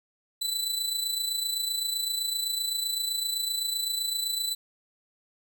sawtooth tone with amplitude modulation, 3990 Hz, B7, 17 cents sharp, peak -22 dBFS, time 0.41-4.55 s, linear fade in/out 10 ms, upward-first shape sine, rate 27.8 Hz, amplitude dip 55%, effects none

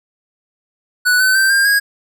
square tone with pitch steps, 1480 / 1519 / 1559 / 1600 / 1642.2 Hz, F#6 / F#6 / G6 / G6 / G#6, 0 / +45 / -10 / +35 / -20 cents, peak -11 dBFS, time 1.05-1.8 s, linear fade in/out 20 ms, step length 150 ms, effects none

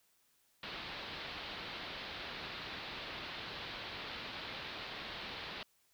white low-pass noise, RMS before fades -45 dBFS, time 0.63-5.63 s, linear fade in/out 2 ms, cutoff 4300 Hz, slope 48 dB/octave, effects white hiss -73 dBFS RMS until 5.93 s

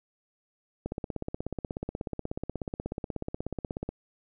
click train, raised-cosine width 2 ms, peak -19 dBFS, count 51, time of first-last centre 0.86-3.89 s, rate 16.5 Hz, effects none

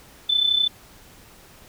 sine tone with amplitude modulation, 3515 Hz, A7, 2 cents flat, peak -14 dBFS, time 0.29-0.68 s, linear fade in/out 10 ms, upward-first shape sine, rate 32 Hz, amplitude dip 70%, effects pink hiss -49 dBFS RMS until 1.68 s

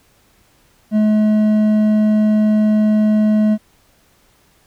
triangle tone with hard clipping, 213.6 Hz, G#3, 49 cents sharp, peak -12 dBFS, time 0.91-3.58 s, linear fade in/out 50 ms, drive 9 dB, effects pink hiss -55 dBFS RMS until 4.66 s

